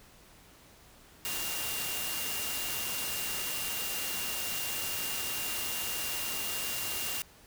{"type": "tone in noise", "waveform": "sine", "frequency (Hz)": 2794, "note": "F7", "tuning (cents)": 0, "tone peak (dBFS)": -40, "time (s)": [1.25, 7.22], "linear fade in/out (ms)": 0, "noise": "white", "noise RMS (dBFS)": -35, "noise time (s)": [1.25, 7.22], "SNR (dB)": -8, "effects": ["pink hiss -57 dBFS RMS until 7.46 s"]}